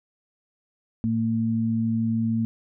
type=tone pair together; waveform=sine; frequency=113.2 / 226.4 Hz; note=A2 / A3; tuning=+50 / +50 cents; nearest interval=octave; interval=1200 cents; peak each=-27 / -22 dBFS; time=1.04-2.45 s; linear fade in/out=0 ms; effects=none